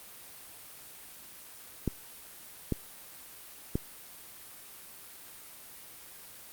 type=clicks; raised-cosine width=3 ms; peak=-15 dBFS; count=3; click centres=1.877 / 2.723 / 3.755 s; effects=white hiss -49 dBFS RMS until 6.52 s + Opus 32 kbps